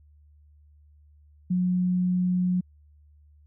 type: tone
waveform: sine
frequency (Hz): 181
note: F#3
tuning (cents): -38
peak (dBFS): -21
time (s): 1.5-2.61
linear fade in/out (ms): 10
effects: added 74 Hz sine -53 dBFS peak until 3.46 s